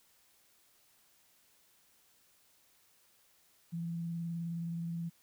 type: tone with vibrato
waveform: sine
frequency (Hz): 168.4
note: E3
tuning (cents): +37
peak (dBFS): -35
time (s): 3.72-5.1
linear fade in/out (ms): 20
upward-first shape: triangle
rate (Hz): 19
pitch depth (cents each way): 25
effects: white hiss -68 dBFS RMS until 5.22 s